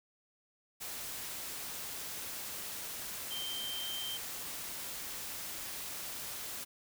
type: tone in noise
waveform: sine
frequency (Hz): 3136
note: G7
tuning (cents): 0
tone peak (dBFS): -38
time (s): 3.3-4.18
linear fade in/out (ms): 20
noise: white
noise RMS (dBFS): -42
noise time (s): 0.8-6.65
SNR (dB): +1
effects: none